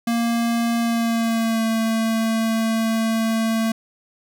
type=tone with pitch glide; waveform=square; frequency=233.1 to 224.3 Hz; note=A#3 to A3; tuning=0 to +34 cents; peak=-19 dBFS; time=0.07-3.72 s; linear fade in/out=5 ms; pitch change=-66 cents; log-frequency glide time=0.8-1.68 s; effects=none